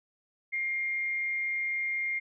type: tone with amplitude modulation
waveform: sine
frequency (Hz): 2122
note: C7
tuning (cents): +24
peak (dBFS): -27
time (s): 0.52-2.2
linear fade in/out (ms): 20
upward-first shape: sine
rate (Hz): 210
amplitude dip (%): 30
effects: none